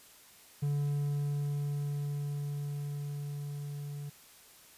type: tone with level ramp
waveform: triangle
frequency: 144.2 Hz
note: D3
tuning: 31 cents flat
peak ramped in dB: -26 to -36 dBFS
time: 0.62-4.1 s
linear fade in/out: 10 ms
effects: white hiss -57 dBFS RMS until 4.77 s + resampled to 32000 Hz